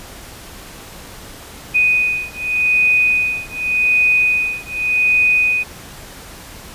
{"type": "beating tone pair", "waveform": "sine", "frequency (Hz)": [2489, 2489.86], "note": ["D#7", "D#7"], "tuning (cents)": [0, 1], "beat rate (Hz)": 0.86, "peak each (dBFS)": -16, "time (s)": [1.74, 5.64], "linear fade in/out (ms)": 20, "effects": ["pink hiss -36 dBFS RMS until 6.74 s", "resampled to 32000 Hz"]}